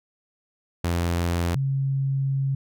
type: tone pair in turn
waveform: sawtooth / sine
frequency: 86 / 136.15 Hz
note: F2 / C#3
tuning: -26 / -31 cents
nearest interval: minor sixth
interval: 795 cents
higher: second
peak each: -18 / -21 dBFS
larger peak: first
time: 0.84-1.55 / 1.55-2.55 s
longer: second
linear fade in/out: 5 ms
effects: none